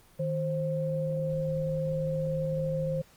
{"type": "tone pair together", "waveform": "sine", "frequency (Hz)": [156.73, 528], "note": ["D#3", "C5"], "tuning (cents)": [13, 16], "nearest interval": "octave + major sixth", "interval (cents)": 2103, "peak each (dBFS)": [-30, -30], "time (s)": [0.19, 3.02], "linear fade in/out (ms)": 10, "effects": ["pink hiss -59 dBFS RMS until 3.16 s", "Opus 24 kbps"]}